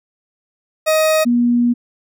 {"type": "tone pair in turn", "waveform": ["40% pulse", "sine"], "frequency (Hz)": [628, 240.3], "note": ["D#5", "B3"], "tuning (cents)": [16, -47], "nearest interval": "octave + perfect fourth", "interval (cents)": 1663, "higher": "first", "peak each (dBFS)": -11, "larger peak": "neither", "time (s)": [[0.86, 1.25], [1.25, 1.74]], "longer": "second", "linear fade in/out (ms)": 20, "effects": []}